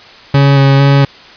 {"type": "tone with vibrato", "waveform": "40% pulse", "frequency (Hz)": 138.59, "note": "C#3", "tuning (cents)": 0, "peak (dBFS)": -4, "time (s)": [0.34, 1.05], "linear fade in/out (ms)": 5, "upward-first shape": "square", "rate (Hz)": 2.2, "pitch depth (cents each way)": 13, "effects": ["white hiss -36 dBFS RMS until 1.36 s", "resampled to 11025 Hz"]}